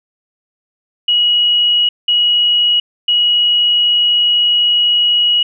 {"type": "tone bursts at uneven times", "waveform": "sine", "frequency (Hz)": 2908, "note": "F#7", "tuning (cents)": -31, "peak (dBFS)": -9, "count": 3, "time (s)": [[1.08, 1.89], [2.08, 2.8], [3.08, 5.43]], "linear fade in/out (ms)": 5, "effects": []}